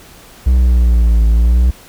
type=linear two-way sweep; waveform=triangle; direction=down then up; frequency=63.8 to 55 to 62.7 Hz; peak=-5 dBFS; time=0.46-1.71 s; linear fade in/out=10 ms; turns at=1.25 s; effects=pink hiss -40 dBFS RMS until 1.88 s